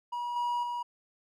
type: tone with level steps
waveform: triangle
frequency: 963 Hz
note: B5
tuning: 44 cents flat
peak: -30 / -26 / -30 dBFS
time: 0.12-0.83 s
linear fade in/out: 10 ms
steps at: 0.36 / 0.63 s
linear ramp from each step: 2 ms
effects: none